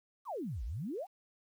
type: exponential two-way sweep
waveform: sine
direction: down then up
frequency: 1262 to 48.72 to 862 Hz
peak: -36 dBFS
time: 0.25-1.07 s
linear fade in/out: 50 ms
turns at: 0.64 s
effects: 11-bit